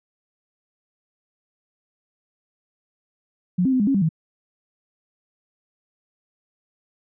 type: tone with pitch steps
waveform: sine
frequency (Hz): 179.7 / 263.7 / 256.6 / 204.5 / 273.1 / 196.7 / 160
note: F3 / C4 / C4 / G#3 / C#4 / G3 / D#3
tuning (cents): +50 / +14 / -34 / -26 / -26 / +6 / +49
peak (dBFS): -16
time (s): 3.58-4.091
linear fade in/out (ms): 10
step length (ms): 73
effects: none